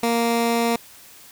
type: tone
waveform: 15% pulse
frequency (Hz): 233.1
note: A#3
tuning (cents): 0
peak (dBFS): -12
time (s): 0.03-0.76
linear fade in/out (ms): 2
effects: white hiss -46 dBFS RMS until 1.31 s